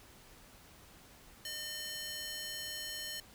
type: tone with high-pass filter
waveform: square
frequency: 607 Hz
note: D#5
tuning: 43 cents flat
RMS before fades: -42 dBFS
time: 1.45-3.2 s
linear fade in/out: 2 ms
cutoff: 2800 Hz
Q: 0.99
effects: pink hiss -58 dBFS RMS until 3.34 s